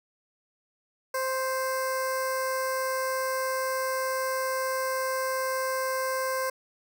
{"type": "tone with notch filter", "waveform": "15% pulse", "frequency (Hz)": 523.3, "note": "C5", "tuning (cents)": 0, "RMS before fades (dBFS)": -29, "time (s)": [1.14, 6.5], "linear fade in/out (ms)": 5, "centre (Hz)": 3100, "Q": 0.71, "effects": []}